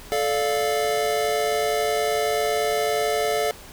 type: chord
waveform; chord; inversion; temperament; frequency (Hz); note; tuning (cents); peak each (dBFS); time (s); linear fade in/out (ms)
square; D minor; second; equal with one note detuned; 436.7 / 587.3 / 698.5; A4 / D5 / F5; -13 / 0 / 0; -25 / -27 / -26; 0.12-3.51; 0
effects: pink hiss -43 dBFS RMS until 3.72 s